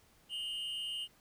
triangle tone pair together, 2858 / 3085 Hz, F7 / G7, +39 / -28 cents, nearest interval minor second, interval 133 cents, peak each -37 / -40 dBFS, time 0.29-1.08 s, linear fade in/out 50 ms, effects pink hiss -66 dBFS RMS until 1.2 s

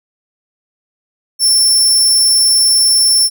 25% pulse tone, 5390 Hz, E8, 38 cents sharp, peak -3 dBFS, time 1.39-3.3 s, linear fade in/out 50 ms, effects none

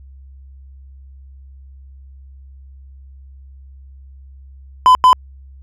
triangle tone bursts at uneven times, 1011 Hz, B5, 40 cents sharp, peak -3 dBFS, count 2, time 4.86-4.95 / 5.04-5.13 s, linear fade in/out 0 ms, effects added 67 Hz sine -37 dBFS peak until 5.62 s

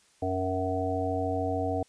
harmonic tone, 93.4 Hz, F#2, 17 cents sharp, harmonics 1 / 3 / 5 / 7 / 8, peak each -33 / -33 / -33 / -33 / -33 dBFS, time 0.22-1.83 s, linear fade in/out 5 ms, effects white hiss -63 dBFS RMS until 1.88 s + resampled to 22050 Hz

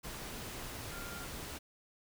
sine tone in noise, 1396.9 Hz, F6, in tune, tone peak -48 dBFS, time 0.91-1.26 s, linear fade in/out 20 ms, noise pink, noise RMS -44 dBFS, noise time 0.03-1.59 s, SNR -7 dB, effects none

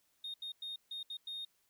sine tone bursts at uneven times, 3697 Hz, A#7, 15 cents flat, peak -38 dBFS, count 6, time 0.24-0.34 / 0.42-0.52 / 0.62-0.76 / 0.91-1.03 / 1.1-1.17 / 1.27-1.45 s, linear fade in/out 5 ms, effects tanh soft clip ceiling -38 dBFS + white hiss -75 dBFS RMS until 1.69 s

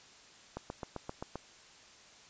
click train, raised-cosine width 1 ms, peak -24 dBFS, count 7, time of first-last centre 0.57-1.356 s, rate 7.63 Hz, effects white hiss -57 dBFS RMS until 2.29 s + resampled to 16000 Hz

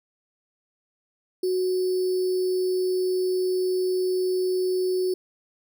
sine tone with sample-and-hold, 369.1 Hz, F#4, 4 cents flat, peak -21 dBFS, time 1.43-5.14 s, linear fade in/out 5 ms, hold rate 4900 Hz, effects none

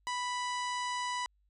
harmonic tone, 987.8 Hz, B5, in tune, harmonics 1 / 2 / 3 / 4 / 5 / 6 / 7 / 8 / 9, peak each -34 / -40 / -44 / -46 / -48 / -50 / -51 / -52 / -53 dBFS, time 0.07-1.26 s, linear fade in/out 0 ms, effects added 50 Hz sine -68 dBFS peak until 1.49 s

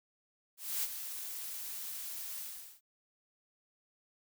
blue noise with ADSR envelope, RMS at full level -33 dBFS, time 0.57-2.81 s, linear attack 260 ms, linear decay 38 ms, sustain -9 dB, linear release 420 ms, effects none

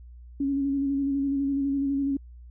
sine tone with vibrato, 277.2 Hz, C#4, in tune, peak -23 dBFS, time 0.4-2.17 s, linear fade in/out 5 ms, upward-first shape square, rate 12 Hz, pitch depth 23 cents each way, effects added 60 Hz sine -43 dBFS peak until 2.5 s

